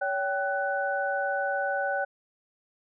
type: tone cluster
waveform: sine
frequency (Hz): 565 / 778 / 1492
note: C#5 / G5 / F#6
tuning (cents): +33 / -13 / +14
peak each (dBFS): -30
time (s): 0.01-2.05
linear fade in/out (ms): 10
effects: none